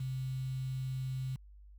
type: tone with quantisation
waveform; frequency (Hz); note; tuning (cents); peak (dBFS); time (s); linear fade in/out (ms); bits
sine; 130.81; C3; 0; -34; 0-1.36; 5; 9
effects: added 50 Hz sine -52 dBFS peak until 1.78 s